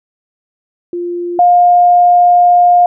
sine tone pair in turn, 349.2 / 708.1 Hz, F4 / F5, 0 / +24 cents, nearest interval octave, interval 1224 cents, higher second, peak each -16 / -4 dBFS, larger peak second, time 0.93-1.39 / 1.39-2.86 s, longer second, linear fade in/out 2 ms, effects none

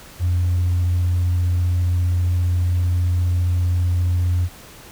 sine tone, 88.5 Hz, F2, 23 cents sharp, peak -14 dBFS, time 0.19-4.49 s, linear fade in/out 50 ms, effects tanh soft clip ceiling -13 dBFS + pink hiss -42 dBFS RMS until 4.91 s

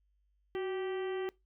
harmonic tone with a mistuned harmonic, 389.1 Hz, G4, 13 cents flat, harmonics 1 / 2 / 3 / 4 / 5 / 6 / 7 / 8, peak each -33 / -46 / -50 / -52 / -49 / -58 / -55 / -53 dBFS, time 0.55-1.29 s, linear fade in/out 0 ms, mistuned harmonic 1, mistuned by -69 cents, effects noise-tail reverb RT60 0.2 s tail -22 dB re dry + added 50 Hz sine -70 dBFS peak until 1.45 s

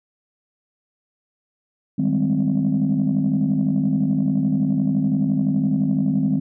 sine chord, Ab major seventh, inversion second, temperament equal, 155.56 / 196 / 207.7 / 261.6 Hz, Eb3 / G3 / Ab3 / C4, 0 / 0 / 0 / 0 cents, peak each -22 / -22 / -22 / -20 dBFS, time 1.98-6.4 s, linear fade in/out 10 ms, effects tanh soft clip ceiling -11 dBFS

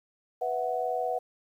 sine chord, B suspended fourth, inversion none, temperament equal, 493.9 / 659.3 / 740 Hz, B4 / E5 / F#5, 0 / 0 / 0 cents, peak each -32 / -33 / -30 dBFS, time 0.41-1.19 s, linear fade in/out 10 ms, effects 10-bit

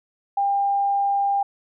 sine tone, 799 Hz, G5, 33 cents sharp, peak -18 dBFS, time 0.37-1.43 s, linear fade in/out 5 ms, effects none

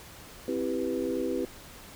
sine chord, C major seventh, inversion none, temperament equal, 261.6 / 329.6 / 392 / 493.9 Hz, C4 / E4 / G4 / B4, 0 / 0 / 0 / 0 cents, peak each -33 dBFS, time 0.48-1.45 s, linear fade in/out 2 ms, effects pink hiss -48 dBFS RMS until 1.95 s

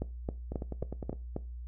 two click trains, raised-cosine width 2 ms, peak -24 / -20 dBFS, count 7 / 6, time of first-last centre 0.52-1.129 / 0.02-1.364 s, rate 9.85 / 3.72 Hz, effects noise-tail reverb RT60 0.3 s tail -18 dB re dry + added 60 Hz sine -39 dBFS peak until 1.67 s

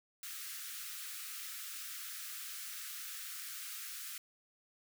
white high-pass noise, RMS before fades -45 dBFS, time 0.23-4.18 s, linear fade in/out 2 ms, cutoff 1200 Hz, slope 96 dB/octave, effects none

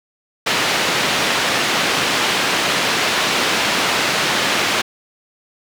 white band-pass noise, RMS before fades -18 dBFS, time 0.46-4.82 s, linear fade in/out 10 ms, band 150 to 3400 Hz, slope 12 dB/octave, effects none

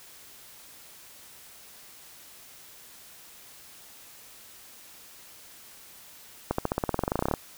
accelerating click train, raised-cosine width 1 ms, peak -11 dBFS, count 19, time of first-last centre 6.51-7.338 s, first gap 74 ms, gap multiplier 0.94, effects white hiss -50 dBFS RMS until 7.57 s

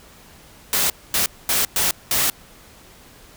white noise bursts at uneven times, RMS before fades -19 dBFS, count 5, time 0.73-0.9 / 1.14-1.26 / 1.49-1.65 / 1.76-1.91 / 2.11-2.3 s, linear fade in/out 2 ms, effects pink hiss -47 dBFS RMS until 3.36 s

